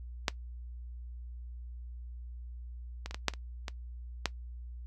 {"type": "clicks", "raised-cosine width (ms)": 0.2, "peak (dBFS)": [-9, -21, -24, -20, -8, -26, -19, -10], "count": 8, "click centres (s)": [0.282, 3.06, 3.11, 3.145, 3.283, 3.337, 3.682, 4.257], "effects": ["noise-tail reverb RT60 0.1 s tail -19 dB re dry", "added 60 Hz sine -41 dBFS peak until 4.86 s"]}